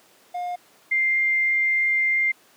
triangle / sine tone pair in turn, 712 / 2101 Hz, F5 / C7, +33 / +7 cents, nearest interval octave + perfect fifth, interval 1874 cents, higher second, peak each -24 / -18 dBFS, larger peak second, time 0.34-0.56 / 0.91-2.32 s, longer second, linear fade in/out 10 ms, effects pink hiss -55 dBFS RMS until 2.56 s + high-pass 300 Hz 12 dB/octave

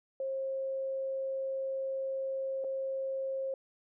sine tone with dropouts, 535 Hz, C5, 38 cents sharp, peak -32 dBFS, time 0.2-3.54 s, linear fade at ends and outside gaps 2 ms, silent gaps 2.641-2.645 s, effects none

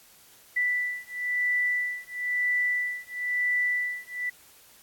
sine beating tone pair, 1975.5 / 1976.5 Hz, B6 / B6, 0 / +1 cents, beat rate 1 Hz, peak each -28 dBFS, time 0.56-4.3 s, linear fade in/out 10 ms, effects white hiss -55 dBFS RMS until 4.82 s + AAC 64 kbps

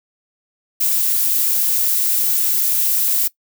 violet noise, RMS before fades -17 dBFS, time 0.8-3.28 s, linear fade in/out 10 ms, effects noise-tail reverb RT60 0.1 s tail -19 dB re dry

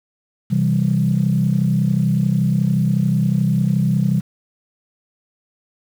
sine chord, C major, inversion none, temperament equal, 130.81 / 164.81 / 196 Hz, C3 / E3 / G3, 0 / 0 / 0 cents, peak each -18 dBFS, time 0.5-4.21 s, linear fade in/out 20 ms, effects tanh soft clip ceiling -6 dBFS + 7-bit

